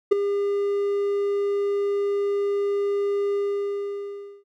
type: tone with ADSR envelope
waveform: triangle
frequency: 403.3 Hz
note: G4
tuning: 49 cents sharp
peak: -8 dBFS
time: 0.11-4.44 s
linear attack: 13 ms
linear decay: 9 ms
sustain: -11 dB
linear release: 1100 ms
effects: none